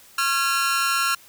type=tone with amplitude modulation; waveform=sawtooth; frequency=1372 Hz; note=F6; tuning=31 cents flat; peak=-12 dBFS; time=0.18-1.15 s; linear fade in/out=5 ms; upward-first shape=sine; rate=289 Hz; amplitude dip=90%; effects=white hiss -50 dBFS RMS until 1.28 s